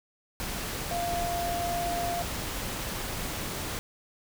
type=tone in noise; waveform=sine; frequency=694 Hz; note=F5; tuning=11 cents flat; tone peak=-29 dBFS; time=0.91-2.22 s; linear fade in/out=0 ms; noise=pink; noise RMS=-34 dBFS; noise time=0.4-3.79 s; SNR=+2 dB; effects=none